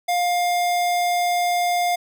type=tone; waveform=square; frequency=706 Hz; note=F5; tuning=19 cents sharp; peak=-19 dBFS; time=0.08-1.96 s; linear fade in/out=10 ms; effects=none